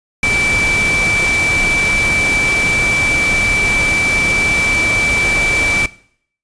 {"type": "tone in noise", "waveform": "sine", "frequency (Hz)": 2321, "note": "D7", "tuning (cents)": -21, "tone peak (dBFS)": -12, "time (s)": [0.23, 5.86], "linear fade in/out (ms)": 2, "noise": "pink", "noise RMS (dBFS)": -20, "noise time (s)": [0.23, 5.86], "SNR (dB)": 5, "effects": ["noise-tail reverb RT60 0.6 s tail -19 dB re dry", "resampled to 22050 Hz"]}